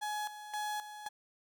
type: tone with tremolo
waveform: 35% pulse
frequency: 842 Hz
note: G#5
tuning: 24 cents sharp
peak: -33 dBFS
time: 0.01-1.09 s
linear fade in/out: 20 ms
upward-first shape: square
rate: 1.9 Hz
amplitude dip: 70%
effects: none